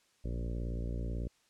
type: harmonic tone with a mistuned harmonic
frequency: 58.27 Hz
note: A#1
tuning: in tune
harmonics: 1 / 2 / 3 / 4 / 5 / 6 / 7 / 8 / 9 / 10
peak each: -35 / -41 / -45 / -47 / -49 / -51 / -52 / -53 / -54 / -55 dBFS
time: 0.24-1.28 s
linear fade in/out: 10 ms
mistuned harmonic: 1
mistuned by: -91 cents
effects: white hiss -70 dBFS RMS until 1.49 s + low-pass 8000 Hz 12 dB/octave